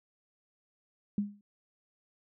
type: tone with exponential decay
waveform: sine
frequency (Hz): 204.4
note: G#3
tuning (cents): -27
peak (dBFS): -24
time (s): 1.18-1.41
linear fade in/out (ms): 2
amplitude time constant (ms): 50
effects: none